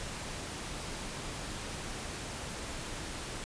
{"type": "noise", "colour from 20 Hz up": "pink", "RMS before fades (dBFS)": -40, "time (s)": [0, 3.44], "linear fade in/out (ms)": 0, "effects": ["resampled to 22050 Hz"]}